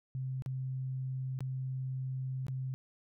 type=tone with dropouts; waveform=sine; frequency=130.81 Hz; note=C3; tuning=in tune; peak=-34 dBFS; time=0.15-2.74 s; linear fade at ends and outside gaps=0 ms; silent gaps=0.422-0.461 / 1.39-1.406 / 2.467-2.483 s; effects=none